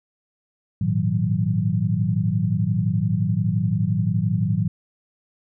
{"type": "tone cluster", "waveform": "sine", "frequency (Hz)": [105.4, 117, 158.4, 184.1], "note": ["G#2", "A#2", "D#3", "F#3"], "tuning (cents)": [26, 7, 31, -8], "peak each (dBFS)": -24, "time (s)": [0.81, 4.68], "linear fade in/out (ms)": 5, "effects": []}